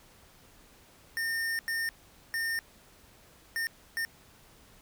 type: tone bursts at uneven times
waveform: square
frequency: 1820 Hz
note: A#6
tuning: 42 cents flat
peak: -30 dBFS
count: 5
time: 1.17-1.59 / 1.68-1.89 / 2.34-2.59 / 3.56-3.67 / 3.97-4.05 s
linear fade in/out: 0 ms
effects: pink hiss -58 dBFS RMS until 4.81 s